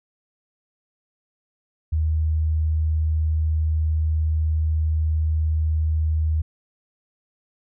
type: tone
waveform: sine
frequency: 78.4 Hz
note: D#2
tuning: 14 cents sharp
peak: -18 dBFS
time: 1.92-6.42 s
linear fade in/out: 10 ms
effects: none